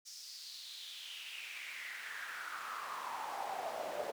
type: noise with high-pass filter sweep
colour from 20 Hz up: brown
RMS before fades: -44 dBFS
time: 0.05-4.12 s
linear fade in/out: 20 ms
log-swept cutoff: 5600 to 550 Hz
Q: 4.5
effects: none